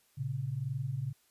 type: tone pair together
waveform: sine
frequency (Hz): 115.23 / 137.2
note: A#2 / C#3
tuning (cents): -20 / -17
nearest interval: minor third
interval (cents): 303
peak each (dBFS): -37 / -34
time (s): 0.17-1.13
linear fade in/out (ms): 20
effects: white hiss -69 dBFS RMS until 1.3 s + resampled to 32000 Hz